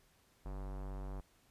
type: tone with low-pass filter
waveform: square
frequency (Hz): 48.16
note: G1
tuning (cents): -30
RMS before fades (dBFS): -43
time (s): 0.45-1.21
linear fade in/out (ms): 10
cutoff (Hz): 1000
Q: 1.4
effects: pink hiss -70 dBFS RMS until 1.5 s + resampled to 32000 Hz